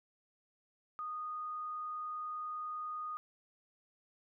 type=tone; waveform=sine; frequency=1235 Hz; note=D#6; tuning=13 cents flat; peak=-38 dBFS; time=0.99-3.17 s; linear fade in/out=0 ms; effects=none